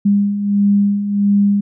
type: beating tone pair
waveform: sine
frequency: 201 / 202.5 Hz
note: G3 / G#3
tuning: +44 / -43 cents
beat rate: 1.5 Hz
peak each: -19 / -12 dBFS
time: 0.05-1.61 s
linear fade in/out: 10 ms
effects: none